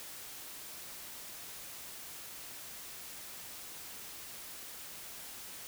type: silence
effects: white hiss -47 dBFS RMS until 5.67 s